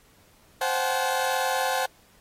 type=tone cluster; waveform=30% pulse; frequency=524 / 727 / 768 / 858 Hz; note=C5 / F#5 / G5 / A5; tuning=+2 / -31 / -36 / -44 cents; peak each=-26 / -28 / -26 / -27 dBFS; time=0.61-1.86 s; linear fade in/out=5 ms; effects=pink hiss -59 dBFS RMS until 2.2 s + AAC 48 kbps